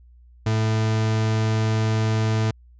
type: tone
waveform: 40% pulse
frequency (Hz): 110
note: A2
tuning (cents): 0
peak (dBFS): -18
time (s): 0.46-2.51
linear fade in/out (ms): 5
effects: added 60 Hz sine -47 dBFS peak until 2.79 s + resampled to 16000 Hz